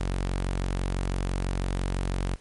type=tone; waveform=sawtooth; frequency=46 Hz; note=F#1; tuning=9 cents flat; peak=-22 dBFS; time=0-2.36 s; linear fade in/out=10 ms; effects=pink hiss -57 dBFS RMS until 2.4 s + MP3 48 kbps